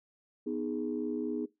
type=chord; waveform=sine; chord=G# minor; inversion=first; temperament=equal; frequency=246.9 / 311.1 / 415.3 Hz; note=B3 / D#4 / G#4; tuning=0 / 0 / 0 cents; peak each=-35 / -35 / -36 dBFS; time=0.46-1.46 s; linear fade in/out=10 ms; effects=noise-tail reverb RT60 0.2 s tail -20 dB re dry + tanh soft clip ceiling -22 dBFS